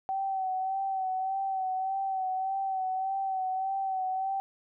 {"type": "tone with vibrato", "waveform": "sine", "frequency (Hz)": 764, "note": "G5", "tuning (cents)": -45, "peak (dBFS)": -28, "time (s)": [0.09, 4.4], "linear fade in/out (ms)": 0, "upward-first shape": "sine", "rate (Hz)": 1.7, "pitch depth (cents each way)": 34, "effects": []}